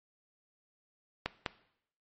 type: clicks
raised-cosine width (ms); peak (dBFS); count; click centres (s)
0.3; -15; 2; 1.26 / 1.462
effects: noise-tail reverb RT60 0.7 s tail -17 dB re dry + MP3 32 kbps